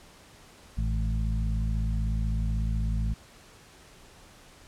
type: harmonic tone with a mistuned harmonic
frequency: 54.1 Hz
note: A1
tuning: 29 cents flat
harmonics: 1 / 2 / 3 / 4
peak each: -26 / -32 / -36 / -38 dBFS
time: 0.77-3.14 s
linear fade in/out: 10 ms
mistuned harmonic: 2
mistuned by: +33 cents
effects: pink hiss -53 dBFS RMS until 4.67 s + low-pass 10000 Hz 12 dB/octave